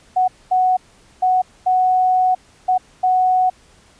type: tone bursts at uneven times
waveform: sine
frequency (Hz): 740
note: F#5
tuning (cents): 0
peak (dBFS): -12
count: 6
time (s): 0.16-0.28 / 0.51-0.77 / 1.22-1.42 / 1.66-2.35 / 2.68-2.78 / 3.03-3.5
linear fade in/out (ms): 10
effects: pink hiss -51 dBFS RMS until 3.99 s + resampled to 22050 Hz